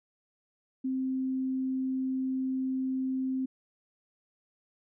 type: tone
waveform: sine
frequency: 261.6 Hz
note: C4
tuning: in tune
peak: -28 dBFS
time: 0.84-3.46 s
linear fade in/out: 10 ms
effects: none